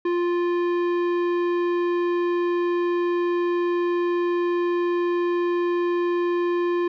sine tone with tanh clipping, 349.2 Hz, F4, in tune, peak -22 dBFS, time 0.05-6.88 s, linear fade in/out 5 ms, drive 14 dB, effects none

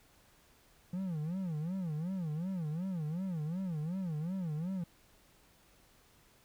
triangle tone with vibrato, 170 Hz, F3, 46 cents flat, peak -32 dBFS, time 0.93-4.84 s, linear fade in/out 5 ms, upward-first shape sine, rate 2.7 Hz, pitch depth 220 cents each way, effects pink hiss -65 dBFS RMS until 6.44 s

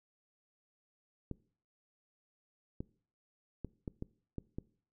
clicks, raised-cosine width 3 ms, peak -26 dBFS, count 7, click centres 1.313 / 2.805 / 3.647 / 3.878 / 4.024 / 4.383 / 4.585 s, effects noise-tail reverb RT60 0.5 s tail -22 dB re dry

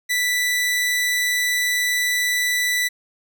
sawtooth tone, 1975.5 Hz, B6, in tune, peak -15 dBFS, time 0.09-2.89 s, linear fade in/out 20 ms, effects none

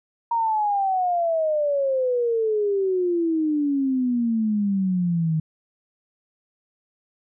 sine exponential sweep, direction down, 941 to 155.56 Hz, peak -19 dBFS, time 0.31-5.4 s, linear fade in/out 5 ms, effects none

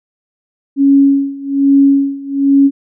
sine tone with tremolo, 277.2 Hz, C#4, in tune, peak -4 dBFS, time 0.76-2.71 s, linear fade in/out 50 ms, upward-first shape sine, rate 1.2 Hz, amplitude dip 90%, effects none

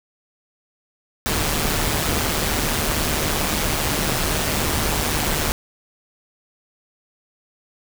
pink noise with amplitude modulation, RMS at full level -19 dBFS, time 1.26-5.52 s, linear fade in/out 0 ms, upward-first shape sine, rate 152 Hz, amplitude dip 55%, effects none

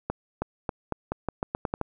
accelerating click train, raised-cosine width 1 ms, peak -13 dBFS, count 11, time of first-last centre 0.1-1.813 s, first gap 320 ms, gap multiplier 0.85, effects none

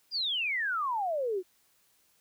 sine exponential sweep, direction down, 5000 to 350 Hz, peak -28 dBFS, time 0.11-1.43 s, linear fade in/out 50 ms, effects white hiss -68 dBFS RMS until 2.2 s

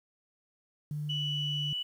sine tone with pitch glide, 149.1 to 146.88 Hz, D3 to D3, +27 to +1 cents, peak -32 dBFS, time 0.91-1.73 s, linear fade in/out 2 ms, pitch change -26 cents, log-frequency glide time 1.08-1.27 s
sine tone, 2960 Hz, F#7, in tune, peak -31 dBFS, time 1.09-1.83 s, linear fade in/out 10 ms
effects tanh soft clip ceiling -23 dBFS + 10-bit

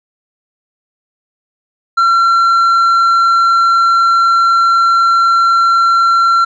triangle tone with tanh clipping, 1362 Hz, F6, 44 cents flat, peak -8 dBFS, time 1.97-6.45 s, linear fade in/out 10 ms, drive 9 dB, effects none

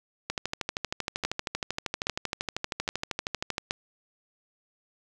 two click trains, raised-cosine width 0.2 ms, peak -10 / -12 dBFS, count 4 / 43, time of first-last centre 1.25-3.709 / 0.3-3.581 s, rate 1.22 / 12.8 Hz, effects none

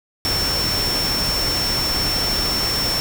sine tone in noise, 5420 Hz, E8, 47 cents sharp, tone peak -20 dBFS, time 0.25-3 s, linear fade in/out 0 ms, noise pink, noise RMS -24 dBFS, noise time 0.25-3 s, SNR +1 dB, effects none

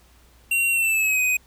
square tone with pitch glide, 2748 to 2505 Hz, F7 to D#7, -29 to +11 cents, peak -19 dBFS, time 0.51-1.37 s, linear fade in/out 5 ms, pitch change -160 cents, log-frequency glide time 0.71-1.21 s, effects added 60 Hz sine -54 dBFS peak until 1.46 s + pink hiss -57 dBFS RMS until 1.46 s

